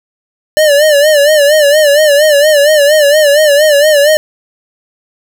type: tone with vibrato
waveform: square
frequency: 593 Hz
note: D5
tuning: 17 cents sharp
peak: -5 dBFS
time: 0.57-4.17 s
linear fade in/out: 0 ms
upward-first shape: sine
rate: 4.3 Hz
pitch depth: 90 cents each way
effects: none